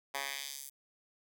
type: tone with high-pass filter sweep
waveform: 10% pulse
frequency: 138.59 Hz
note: C#3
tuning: in tune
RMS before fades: -41 dBFS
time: 0.14-0.7 s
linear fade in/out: 10 ms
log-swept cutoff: 970 to 10000 Hz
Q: 1
effects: none